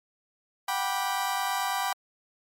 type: chord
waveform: 35% pulse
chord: G major seventh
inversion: third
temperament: just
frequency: 735 / 784 / 980 / 1176 Hz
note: F#5 / G5 / B5 / D6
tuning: -12 / 0 / -14 / +2 cents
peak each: -33 / -29 / -30 / -32 dBFS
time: 0.68-1.93 s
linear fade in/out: 5 ms
effects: MP3 64 kbps